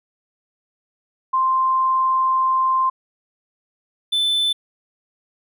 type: tone pair in turn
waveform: sine / triangle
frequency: 1046.5 / 3520 Hz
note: C6 / A7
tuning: 0 / 0 cents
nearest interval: octave + major sixth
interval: 2100 cents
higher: second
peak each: -15 dBFS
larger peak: neither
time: 1.33-2.9 / 4.12-4.53 s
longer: first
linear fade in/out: 10 ms
effects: none